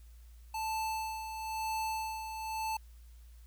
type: tone with tremolo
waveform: square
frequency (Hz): 880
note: A5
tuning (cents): 0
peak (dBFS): -33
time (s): 0.54-2.77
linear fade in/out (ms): 5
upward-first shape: sine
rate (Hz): 1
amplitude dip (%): 55
effects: added 58 Hz sine -51 dBFS peak until 3.46 s + white hiss -68 dBFS RMS until 3.46 s